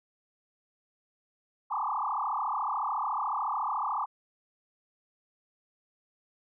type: tone with frequency modulation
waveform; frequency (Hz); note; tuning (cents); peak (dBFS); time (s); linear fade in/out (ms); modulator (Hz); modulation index
sine; 1012; B5; +42; -28; 1.7-4.06; 20; 33.9; 6
effects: none